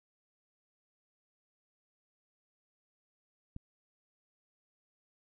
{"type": "click", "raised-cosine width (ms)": 5, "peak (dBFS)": -30, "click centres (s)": 3.564, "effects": []}